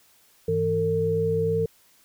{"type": "tone cluster", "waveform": "sine", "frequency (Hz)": [100.5, 163.1, 451.6], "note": ["G2", "E3", "A4"], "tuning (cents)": [44, -18, 45], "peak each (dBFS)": [-30, -28, -22], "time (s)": [0.48, 1.66], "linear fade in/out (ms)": 5, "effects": ["white hiss -59 dBFS RMS until 2.04 s"]}